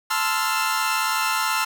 sawtooth chord, F major seventh, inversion first, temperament equal with one note detuned, 880 / 1040.5 / 1318.5 / 1396.9 Hz, A5 / C6 / E6 / F6, 0 / -10 / 0 / 0 cents, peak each -23 / -23 / -22 / -23 dBFS, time 0.1-1.65 s, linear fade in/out 10 ms, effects none

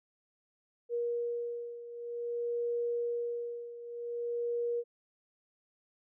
sine beating tone pair, 474.7 / 475.22 Hz, A#4 / A#4, +31 / +33 cents, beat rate 0.52 Hz, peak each -34 / -38 dBFS, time 0.89-4.84 s, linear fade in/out 50 ms, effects none

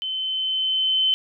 sine tone with level ramp, 3064 Hz, G7, 40 cents flat, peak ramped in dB -25 to -16 dBFS, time 0.02-1.14 s, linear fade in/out 0 ms, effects none

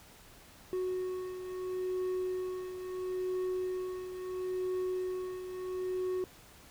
triangle beating tone pair, 368.6 / 369.34 Hz, F#4 / F#4, -7 / -3 cents, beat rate 0.74 Hz, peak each -32 / -39 dBFS, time 0.73-6.24 s, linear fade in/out 0 ms, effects pink hiss -56 dBFS RMS until 6.7 s

